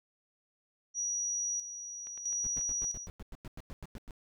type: tone with tremolo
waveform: sine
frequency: 5800 Hz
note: F#8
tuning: 35 cents flat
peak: -31 dBFS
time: 0.94-3.08 s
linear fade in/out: 50 ms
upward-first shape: square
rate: 0.76 Hz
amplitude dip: 65%
type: clicks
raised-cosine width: 0.3 ms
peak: -37 dBFS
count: 5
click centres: 2.07 / 2.177 / 2.328 / 2.574 / 2.611 s
type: noise bursts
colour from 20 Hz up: brown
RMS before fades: -43 dBFS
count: 14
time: 2.44-4.108 s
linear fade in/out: 0 ms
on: 30 ms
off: 96 ms
effects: none